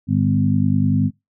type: harmonic tone with a mistuned harmonic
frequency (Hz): 50.5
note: G#1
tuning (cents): -48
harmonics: 2 / 3 / 4 / 5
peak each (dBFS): -20 / -20 / -20 / -20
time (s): 0.07-1.11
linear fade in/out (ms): 50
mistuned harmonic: 2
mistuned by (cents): +28
effects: noise-tail reverb RT60 0.2 s tail -23 dB re dry